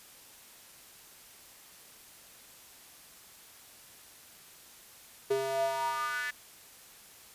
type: tone with high-pass filter sweep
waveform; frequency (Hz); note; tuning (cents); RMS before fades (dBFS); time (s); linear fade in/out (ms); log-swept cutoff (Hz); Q
square; 134.3; C3; +46; -32; 5.3-6.31; 10; 420 to 1800; 6.7
effects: white hiss -54 dBFS RMS until 7.34 s + resampled to 32000 Hz